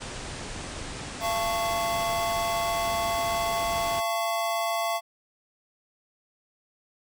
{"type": "low-pass noise", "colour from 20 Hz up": "pink", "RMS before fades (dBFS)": -37, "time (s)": [0, 4.01], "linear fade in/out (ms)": 20, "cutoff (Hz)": 9500, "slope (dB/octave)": 96}
{"type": "chord", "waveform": "square", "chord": "F augmented", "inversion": "none", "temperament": "equal with one note detuned", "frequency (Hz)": [682.5, 880, 1108.7], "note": ["F5", "A5", "C#6"], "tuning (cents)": [-40, 0, 0], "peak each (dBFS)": [-28, -34, -32], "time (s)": [1.2, 5.01], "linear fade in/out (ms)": 50}
{"effects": []}